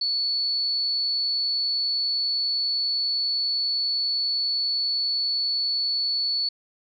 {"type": "tone", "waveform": "sine", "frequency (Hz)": 4435, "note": "C#8", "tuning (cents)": 0, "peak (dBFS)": -22, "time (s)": [0.01, 6.49], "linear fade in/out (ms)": 5, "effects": []}